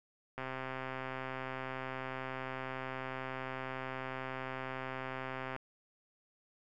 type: click train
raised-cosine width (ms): 0.5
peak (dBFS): -25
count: 680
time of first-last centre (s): 0.38-5.563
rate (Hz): 131
effects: none